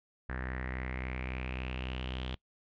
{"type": "tone with low-pass filter sweep", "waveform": "sawtooth", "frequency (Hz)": 63.6, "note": "C2", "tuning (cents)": -48, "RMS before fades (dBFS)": -38, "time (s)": [0.29, 2.35], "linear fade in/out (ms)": 0, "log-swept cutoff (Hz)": [1700, 3300], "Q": 6.3, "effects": ["noise-tail reverb RT60 0.1 s tail -22 dB re dry"]}